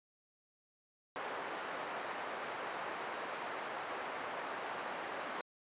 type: band-pass noise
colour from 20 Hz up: pink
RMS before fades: -42 dBFS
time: 1.16-5.41 s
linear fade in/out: 0 ms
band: 560 to 1700 Hz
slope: 12 dB/octave
effects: resampled to 8000 Hz